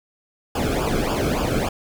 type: noise with flanger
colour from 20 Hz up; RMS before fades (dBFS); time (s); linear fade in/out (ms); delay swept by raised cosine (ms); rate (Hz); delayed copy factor
brown; -22; 0.55-1.69; 5; 0.49 to 1.1; 3.5; -0.85
effects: none